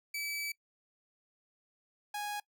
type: tone pair in turn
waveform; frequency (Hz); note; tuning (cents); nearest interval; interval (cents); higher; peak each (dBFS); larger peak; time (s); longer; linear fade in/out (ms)
sawtooth; 2300 / 828.3; D7 / G#5; -37 / -5; octave + tritone; 1768; first; -32 / -32; neither; 0.14-0.52 / 2.14-2.4; first; 5
effects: noise-tail reverb RT60 0.1 s tail -22 dB re dry